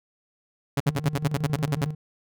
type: tone bursts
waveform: sawtooth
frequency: 139.9 Hz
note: C#3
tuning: 16 cents sharp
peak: -17 dBFS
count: 12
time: 0.77-1.848 s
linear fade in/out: 5 ms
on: 33 ms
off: 62 ms
type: tone with tremolo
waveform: triangle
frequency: 152.4 Hz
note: D#3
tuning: 36 cents flat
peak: -23 dBFS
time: 0.86-1.95 s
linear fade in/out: 5 ms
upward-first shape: square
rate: 11 Hz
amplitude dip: 60%
effects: none